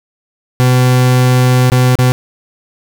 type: tone with dropouts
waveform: 40% pulse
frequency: 126.4 Hz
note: B2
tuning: 41 cents sharp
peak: -6 dBFS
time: 0.6-2.12 s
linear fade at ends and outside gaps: 0 ms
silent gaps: 1.7-1.719 / 1.954-1.988 s
effects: none